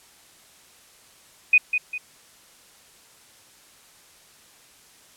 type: tone with echo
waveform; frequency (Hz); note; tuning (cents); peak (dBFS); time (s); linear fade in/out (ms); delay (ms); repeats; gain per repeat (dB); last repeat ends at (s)
sine; 2489; D#7; 0; -11; 1.53-1.58; 5; 200; 2; -8; 1.98
effects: white hiss -53 dBFS RMS until 5.16 s + low-pass 11000 Hz 12 dB/octave